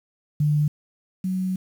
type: tone pair in turn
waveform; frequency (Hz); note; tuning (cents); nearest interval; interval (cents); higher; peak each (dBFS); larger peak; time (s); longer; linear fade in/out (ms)
sine; 149 / 186.3; D3 / F#3; +25 / +12; major third; 387; second; -17 / -22; first; 0.4-0.68 / 1.24-1.56; second; 5
effects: 8-bit